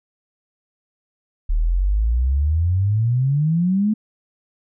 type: exponential sweep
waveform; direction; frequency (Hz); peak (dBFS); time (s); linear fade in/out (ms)
sine; up; 36.71 to 220; -15; 1.49-3.94; 10
effects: none